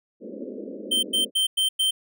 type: band-pass noise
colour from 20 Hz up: pink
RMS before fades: -36 dBFS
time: 0.2-1.31 s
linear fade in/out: 50 ms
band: 200 to 570 Hz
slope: 96 dB/octave
type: tone bursts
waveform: square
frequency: 3118 Hz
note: G7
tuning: 10 cents flat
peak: -20 dBFS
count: 5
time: 0.91-1.91 s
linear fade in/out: 10 ms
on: 120 ms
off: 100 ms
effects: none